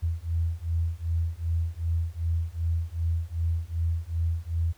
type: beating tone pair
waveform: sine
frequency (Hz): 81.9 / 84.5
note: E2 / E2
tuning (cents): -11 / +43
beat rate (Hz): 2.6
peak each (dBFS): -28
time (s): 0.02-4.73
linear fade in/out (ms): 20
effects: pink hiss -59 dBFS RMS until 4.77 s

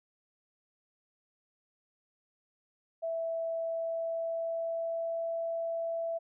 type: tone with pitch glide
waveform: sine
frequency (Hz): 659.3 to 664.7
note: E5 to E5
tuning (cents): 0 to +14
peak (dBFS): -31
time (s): 3.02-6.19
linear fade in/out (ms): 20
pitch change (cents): +14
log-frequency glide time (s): 3.56-5.29
effects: none

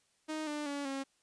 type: tone with pitch steps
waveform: sawtooth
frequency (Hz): 311.1 / 297.4 / 284.3 / 271.8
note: D#4 / D4 / C#4 / C#4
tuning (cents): 0 / +22 / +44 / -34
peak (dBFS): -32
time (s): 0.28-1.04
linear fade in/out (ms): 20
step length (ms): 190
effects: white hiss -73 dBFS RMS until 1.22 s + resampled to 22050 Hz

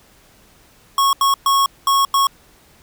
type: tone bursts at uneven times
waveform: square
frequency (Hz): 1100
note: C#6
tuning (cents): -14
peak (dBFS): -13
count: 5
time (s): 0.98-1.13 / 1.21-1.34 / 1.46-1.66 / 1.87-2.05 / 2.14-2.27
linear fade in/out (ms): 2
effects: pink hiss -51 dBFS RMS until 2.82 s

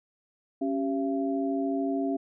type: tone cluster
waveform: sine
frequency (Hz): 275.8 / 389.1 / 678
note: C#4 / G4 / E5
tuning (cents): -9 / -13 / +49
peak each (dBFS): -27 / -33 / -33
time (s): 0.61-2.17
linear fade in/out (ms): 10
effects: none

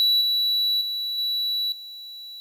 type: tone with level steps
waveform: triangle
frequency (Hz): 3933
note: B7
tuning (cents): -8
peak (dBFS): -15 / -18 / -24 / -21 / -35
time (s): 0-2.4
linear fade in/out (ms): 0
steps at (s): 0.21 / 0.81 / 1.18 / 1.72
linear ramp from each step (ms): 2
effects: 9-bit

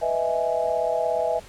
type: chord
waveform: sine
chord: E major seventh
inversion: second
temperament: equal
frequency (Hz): 493.9 / 622.3 / 659.3 / 830.6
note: B4 / D#5 / E5 / G#5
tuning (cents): 0 / 0 / 0 / 0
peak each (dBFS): -28 / -27 / -24 / -29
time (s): 0.01-1.4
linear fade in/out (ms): 20
effects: pink hiss -47 dBFS RMS until 1.48 s + low-pass 10000 Hz 12 dB/octave

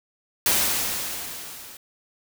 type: noise with level ramp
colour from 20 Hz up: white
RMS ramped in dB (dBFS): -19 to -43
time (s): 0.46-1.77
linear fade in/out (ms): 2
effects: none

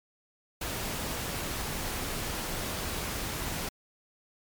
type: noise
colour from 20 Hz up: pink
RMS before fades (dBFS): -34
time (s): 0.61-3.69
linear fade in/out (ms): 5
effects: MP3 96 kbps

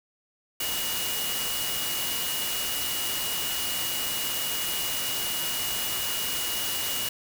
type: tone in noise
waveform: sine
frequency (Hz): 2894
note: F#7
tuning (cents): -39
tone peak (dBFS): -33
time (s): 0.6-7.09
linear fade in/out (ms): 5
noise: white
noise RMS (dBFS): -30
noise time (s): 0.6-7.09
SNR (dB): -6
effects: none

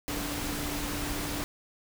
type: tone in noise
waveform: sine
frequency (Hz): 291.6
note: D4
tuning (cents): -12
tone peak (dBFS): -37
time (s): 0.08-1.44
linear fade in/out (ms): 0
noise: pink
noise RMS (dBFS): -34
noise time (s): 0.08-1.44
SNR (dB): -6
effects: none

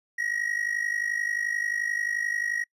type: tone with amplitude modulation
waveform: triangle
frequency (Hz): 1900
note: A#6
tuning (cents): +33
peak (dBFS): -21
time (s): 0.18-2.64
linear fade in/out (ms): 10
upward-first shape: sine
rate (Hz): 51.4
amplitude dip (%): 80
effects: noise-tail reverb RT60 0.1 s tail -25 dB re dry + resampled to 32000 Hz

